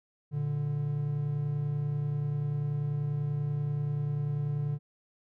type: tone pair together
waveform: triangle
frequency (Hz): 116.54 / 146.83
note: A#2 / D3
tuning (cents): 0 / 0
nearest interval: major third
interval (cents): 400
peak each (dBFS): -34 / -27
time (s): 0.31-4.79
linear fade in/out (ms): 50
effects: none